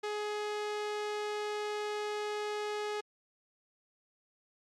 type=tone; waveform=sawtooth; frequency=419.4 Hz; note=G#4; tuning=17 cents sharp; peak=-30 dBFS; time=0.03-3.01 s; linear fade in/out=10 ms; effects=low-pass 6000 Hz 12 dB/octave + Opus 48 kbps